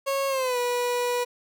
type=tone with pitch glide; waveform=30% pulse; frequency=548 to 488.2 Hz; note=C#5 to B4; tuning=-20 to -20 cents; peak=-21 dBFS; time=0.06-1.25 s; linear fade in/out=20 ms; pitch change=-200 cents; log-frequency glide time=0.28-0.58 s; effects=none